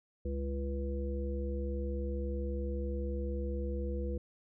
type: harmonic tone with a mistuned harmonic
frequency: 68.3 Hz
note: C#2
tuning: 25 cents flat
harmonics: 1 / 3 / 5 / 7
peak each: -34 / -42 / -43 / -41 dBFS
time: 0.25-4.18 s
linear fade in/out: 5 ms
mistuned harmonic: 7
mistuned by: +43 cents
effects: none